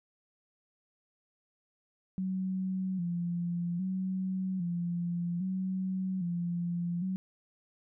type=tone with vibrato; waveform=sine; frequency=180.3 Hz; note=F#3; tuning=45 cents flat; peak=-30 dBFS; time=2.18-7.16 s; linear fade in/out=0 ms; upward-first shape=square; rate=0.62 Hz; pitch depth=70 cents each way; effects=none